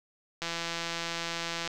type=click train; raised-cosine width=0.2 ms; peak=-16 dBFS; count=212; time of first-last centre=0.42-1.676 s; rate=168 Hz; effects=none